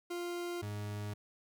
40% pulse tone pair in turn, 349.2 / 103.82 Hz, F4 / G#2, 0 / 0 cents, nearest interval octave + major sixth, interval 2100 cents, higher first, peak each -36 / -37 dBFS, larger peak first, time 0.1-0.62 / 0.62-1.14 s, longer neither, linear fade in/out 10 ms, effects none

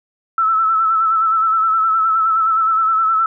sine tone with vibrato, 1316 Hz, E6, 3 cents flat, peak -12 dBFS, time 0.38-3.26 s, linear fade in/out 2 ms, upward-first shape sine, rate 9.6 Hz, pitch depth 40 cents each way, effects none

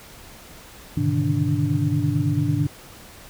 sine tone cluster, 103.4 / 127.6 / 145.3 / 154.4 / 292.4 Hz, G#2 / C3 / D3 / D#3 / D4, -7 / -43 / -18 / -13 / -7 cents, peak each -25 dBFS, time 0.97-2.67 s, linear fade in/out 5 ms, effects pink hiss -44 dBFS RMS until 3.29 s

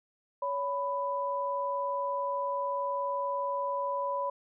sine tone pair together, 562 / 993.3 Hz, C#5 / B5, +24 / +10 cents, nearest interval minor seventh, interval 986 cents, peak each -33 / -31 dBFS, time 0.42-4.3 s, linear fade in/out 5 ms, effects none

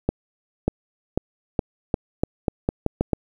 accelerating click train, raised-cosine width 2 ms, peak -6 dBFS, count 11, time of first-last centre 0.09-3.133 s, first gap 590 ms, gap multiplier 0.84, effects 8-bit

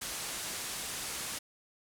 white low-pass noise, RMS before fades -39 dBFS, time 0.01-1.39 s, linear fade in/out 10 ms, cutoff 11000 Hz, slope 24 dB/octave, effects none

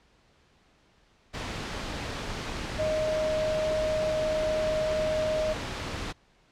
sine tone in noise, 622.3 Hz, D#5, in tune, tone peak -25 dBFS, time 2.78-5.54 s, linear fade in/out 20 ms, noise pink, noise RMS -34 dBFS, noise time 1.33-6.13 s, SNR +6 dB, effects pink hiss -63 dBFS RMS until 6.51 s + low-pass 5000 Hz 12 dB/octave

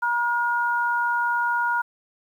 sine tone pair together, 954.4 / 1430 Hz, A#5 / F6, +41 / +41 cents, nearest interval perfect fifth, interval 700 cents, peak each -23 dBFS, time 0.02-1.82 s, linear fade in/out 10 ms, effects 9-bit

